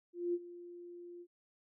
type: tone with ADSR envelope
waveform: sine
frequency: 349.2 Hz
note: F4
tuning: in tune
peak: -30 dBFS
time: 0.13-1.27 s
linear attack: 210 ms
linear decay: 43 ms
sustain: -17 dB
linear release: 58 ms
effects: none